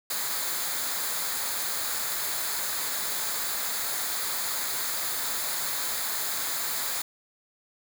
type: noise with comb filter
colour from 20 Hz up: white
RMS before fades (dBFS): -30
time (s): 0.1-7.02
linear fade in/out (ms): 5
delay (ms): 0.35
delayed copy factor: -0.6
effects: none